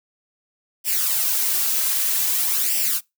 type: noise with flanger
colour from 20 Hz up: blue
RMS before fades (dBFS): -21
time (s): 0.84-3.01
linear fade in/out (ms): 50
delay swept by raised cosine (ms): 0.37 to 3.87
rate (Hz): 0.52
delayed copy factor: +0.65
effects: noise-tail reverb RT60 0.2 s tail -23 dB re dry